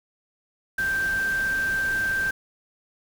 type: tone in noise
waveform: sine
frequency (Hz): 1568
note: G6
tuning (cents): 0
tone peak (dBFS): -22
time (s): 0.78-2.31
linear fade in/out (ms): 5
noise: pink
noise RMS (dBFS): -37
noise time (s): 0.78-2.31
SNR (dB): +12
effects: none